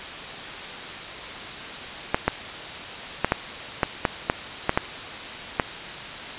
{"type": "clicks", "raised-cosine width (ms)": 0.5, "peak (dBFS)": -3, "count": 10, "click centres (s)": [2.145, 2.28, 3.246, 3.321, 3.832, 4.052, 4.299, 4.694, 4.775, 5.598], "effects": ["white hiss -34 dBFS RMS until 6.38 s", "resampled to 8000 Hz"]}